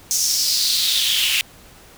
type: noise with high-pass filter sweep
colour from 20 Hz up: pink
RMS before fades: -19 dBFS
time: 0.11-1.41 s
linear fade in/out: 0 ms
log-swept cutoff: 6200 to 2700 Hz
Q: 4.6
effects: pink hiss -46 dBFS RMS until 1.97 s